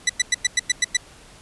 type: tone bursts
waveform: 15% pulse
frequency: 1975.5 Hz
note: B6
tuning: in tune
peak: -9 dBFS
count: 8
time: 0.07-0.97 s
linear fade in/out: 5 ms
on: 25 ms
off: 100 ms
effects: pink hiss -47 dBFS RMS until 1.41 s + resampled to 24000 Hz